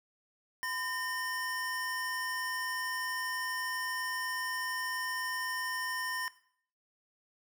square tone pair together, 1012 / 1824.1 Hz, B5 / A#6, +42 / -38 cents, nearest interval minor seventh, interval 1020 cents, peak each -40 / -35 dBFS, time 0.63-6.28 s, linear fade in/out 0 ms, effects noise-tail reverb RT60 0.6 s tail -17 dB re dry

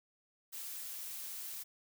blue noise, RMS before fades -44 dBFS, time 0.52-1.64 s, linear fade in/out 20 ms, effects none

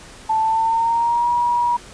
sine tone with pitch glide, 880 to 959.6 Hz, A5 to A#5, 0 to +50 cents, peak -15 dBFS, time 0.29-1.77 s, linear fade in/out 10 ms, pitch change +150 cents, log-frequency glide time 0.4-1.3 s, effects pink hiss -41 dBFS RMS until 1.93 s + resampled to 22050 Hz

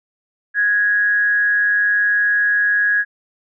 sine tone with amplitude modulation, 1661.2 Hz, G#6, in tune, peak -11 dBFS, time 0.54-3.05 s, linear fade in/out 50 ms, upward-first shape sine, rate 199 Hz, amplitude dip 45%, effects none

